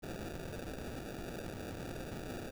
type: noise with sample-and-hold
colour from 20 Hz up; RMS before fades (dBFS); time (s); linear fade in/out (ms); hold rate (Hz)
violet; -43; 0.02-2.51; 20; 1050
effects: none